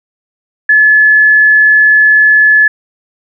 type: tone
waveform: sine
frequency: 1718 Hz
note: A6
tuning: 42 cents flat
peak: -3 dBFS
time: 0.69-2.68 s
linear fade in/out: 5 ms
effects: none